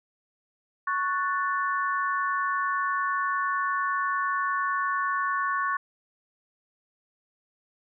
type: chord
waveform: sine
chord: F# minor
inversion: second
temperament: equal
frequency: 1108.7 / 1480 / 1760 Hz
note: C#6 / F#6 / A6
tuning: 0 / 0 / 0 cents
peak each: -26 / -31 / -32 dBFS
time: 0.87-5.77 s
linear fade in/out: 5 ms
effects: none